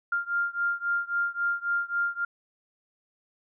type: beating tone pair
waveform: sine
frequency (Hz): 1396.9 / 1400.6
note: F6 / F6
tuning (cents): 0 / +5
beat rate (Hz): 3.7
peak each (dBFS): -28 / -29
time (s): 0.12-2.25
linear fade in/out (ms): 5
effects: none